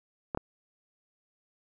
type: clicks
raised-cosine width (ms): 1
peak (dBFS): -17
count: 2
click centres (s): 0.348 / 0.374
effects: none